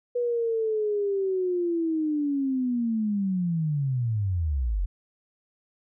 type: linear sweep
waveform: sine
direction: down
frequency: 489.5 to 41.2 Hz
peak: -23 dBFS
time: 0.15-4.86 s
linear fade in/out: 10 ms
effects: none